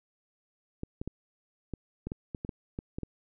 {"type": "clicks", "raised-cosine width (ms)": 3, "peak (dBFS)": -22, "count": 12, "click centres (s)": [0.834, 1.015, 1.076, 1.737, 2.07, 2.119, 2.348, 2.449, 2.492, 2.789, 2.985, 3.033], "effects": []}